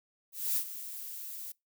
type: noise with ADSR envelope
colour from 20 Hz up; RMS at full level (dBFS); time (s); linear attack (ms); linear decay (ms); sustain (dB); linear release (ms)
violet; -29; 0.32-1.52; 240; 78; -13; 5
effects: noise-tail reverb RT60 0.2 s tail -24 dB re dry

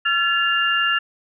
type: tone cluster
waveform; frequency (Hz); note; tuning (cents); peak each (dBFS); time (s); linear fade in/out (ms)
sine; 1366 / 1721 / 2799; F6 / A6 / F7; -39 / -39 / +3; -21; 0.05-0.99; 10
effects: none

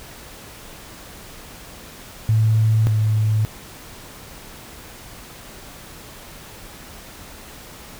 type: tone pair in turn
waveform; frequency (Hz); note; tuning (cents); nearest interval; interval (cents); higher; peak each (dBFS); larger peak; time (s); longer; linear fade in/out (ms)
sine; 110 / 108.05; A2 / A2; 0 / -31; unison; 31; first; -13 / -15; first; 2.29-2.87 / 2.87-3.45; neither; 0
effects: pink hiss -40 dBFS RMS until 7.99 s

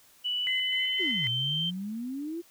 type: tone with pitch glide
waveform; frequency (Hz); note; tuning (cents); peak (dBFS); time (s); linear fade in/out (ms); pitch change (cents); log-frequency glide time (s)
sine; 2960 to 3125; F#7 to G7; 0 to -6; -27; 0.24-1.71; 20; +94; 0.37-1.5
type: tone with tremolo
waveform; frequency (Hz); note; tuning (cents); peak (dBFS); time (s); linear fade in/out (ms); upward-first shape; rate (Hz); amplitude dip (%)
sine; 2044; C7; -41; -28; 0.47-1.27; 0; square; 3.9; 40
type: exponential two-way sweep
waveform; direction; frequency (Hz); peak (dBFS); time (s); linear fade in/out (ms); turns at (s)
sine; down then up; 411.7 to 118.3 to 350.2; -32; 0.99-2.42; 20; 1.28
effects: tanh soft clip ceiling -15 dBFS + white hiss -59 dBFS RMS until 2.5 s

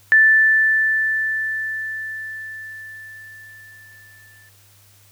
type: tone with exponential decay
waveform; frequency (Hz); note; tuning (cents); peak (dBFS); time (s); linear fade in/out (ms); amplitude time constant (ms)
sine; 1760; A6; 0; -8; 0.12-4.49; 0; 950
effects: added 100 Hz sine -53 dBFS peak until 5.11 s + white hiss -53 dBFS RMS until 5.11 s

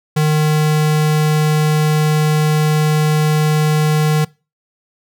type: tone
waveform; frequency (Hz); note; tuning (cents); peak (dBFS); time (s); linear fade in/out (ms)
square; 153.1; D#3; -28; -12; 0.16-4.25; 10
effects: noise-tail reverb RT60 0.3 s tail -23 dB re dry

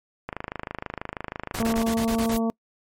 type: click train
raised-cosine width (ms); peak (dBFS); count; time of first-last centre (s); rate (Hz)
0.5; -15; 41; 0.29-1.817; 26.2
type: noise bursts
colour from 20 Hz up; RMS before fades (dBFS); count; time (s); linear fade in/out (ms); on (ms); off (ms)
pink; -31; 8; 1.54-2.37; 5; 81; 26
type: harmonic tone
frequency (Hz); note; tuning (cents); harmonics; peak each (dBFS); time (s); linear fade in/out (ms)
227; A#3; -46; 1 / 2 / 3 / 4 / 5; -22 / -29 / -31 / -37 / -38; 1.6-2.5; 0
type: noise with exponential growth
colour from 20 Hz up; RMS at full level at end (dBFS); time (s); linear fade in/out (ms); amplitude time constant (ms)
violet; -32; 1.98-2.38; 1; 85
effects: noise-tail reverb RT60 0.1 s tail -26 dB re dry + MP3 64 kbps

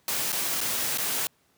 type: noise with dropouts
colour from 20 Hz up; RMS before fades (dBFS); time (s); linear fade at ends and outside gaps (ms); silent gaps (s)
white; -28; 0.08-1.27; 1; 0.32-0.327 / 0.606-0.612 / 0.975-0.983
effects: pink hiss -66 dBFS RMS until 1.57 s + high-pass 100 Hz 12 dB/octave

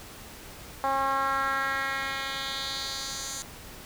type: tone with band-pass filter sweep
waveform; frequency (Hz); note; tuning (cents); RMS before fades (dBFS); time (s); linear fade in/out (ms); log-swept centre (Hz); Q
10% pulse; 271; C#4; -39; -30; 0.84-3.42; 0; 870 to 7100; 2.1
effects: pink hiss -45 dBFS RMS until 3.85 s

